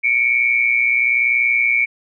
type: tone pair together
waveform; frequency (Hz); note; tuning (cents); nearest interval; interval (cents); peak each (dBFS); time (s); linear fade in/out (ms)
sine; 2217 / 2338; C#7 / D7; 0 / -8; minor second; 92; -16; 0.03-1.86; 20
effects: none